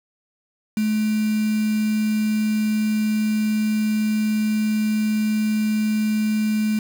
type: tone with quantisation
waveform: sine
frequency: 214.7 Hz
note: A3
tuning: 42 cents flat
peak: -18 dBFS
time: 0.77-6.79 s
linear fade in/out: 2 ms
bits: 5
effects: none